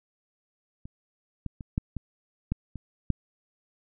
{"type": "clicks", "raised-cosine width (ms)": 5, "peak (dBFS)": [-29, -20, -26, -13, -20, -14, -25, -11], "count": 8, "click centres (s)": [0.855, 1.463, 1.608, 1.779, 1.967, 2.52, 2.757, 3.103], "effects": []}